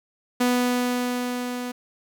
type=tone with level ramp; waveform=sawtooth; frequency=246.9 Hz; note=B3; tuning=in tune; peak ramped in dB=-14 to -25 dBFS; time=0.4-1.72 s; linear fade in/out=10 ms; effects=9-bit